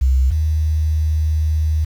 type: tone pair in turn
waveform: sine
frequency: 65.41 / 77.63 Hz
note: C2 / D#2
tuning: 0 / -3 cents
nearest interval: minor third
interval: 297 cents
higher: second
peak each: -11 / -14 dBFS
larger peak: first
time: 0.01-0.31 / 0.31-1.85 s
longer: second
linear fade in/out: 10 ms
effects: 7-bit